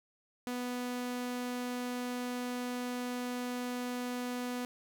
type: tone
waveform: sawtooth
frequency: 246.9 Hz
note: B3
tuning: in tune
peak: -31 dBFS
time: 0.47-4.65 s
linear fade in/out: 0 ms
effects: none